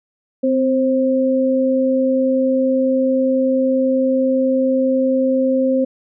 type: tone pair together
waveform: sine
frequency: 259.1 / 529 Hz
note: C4 / C5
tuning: -17 / +19 cents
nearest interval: octave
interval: 1236 cents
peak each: -16 dBFS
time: 0.43-5.85 s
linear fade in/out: 10 ms
effects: none